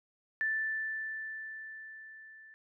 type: tone with level ramp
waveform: sine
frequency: 1762 Hz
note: A6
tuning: 2 cents sharp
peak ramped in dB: -28 to -52 dBFS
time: 0.41-2.54 s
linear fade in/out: 0 ms
effects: none